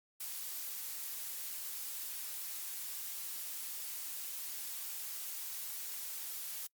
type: noise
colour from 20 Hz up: blue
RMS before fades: -42 dBFS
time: 0.2-6.67 s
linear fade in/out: 5 ms
effects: noise-tail reverb RT60 0.1 s tail -25 dB re dry + Opus 48 kbps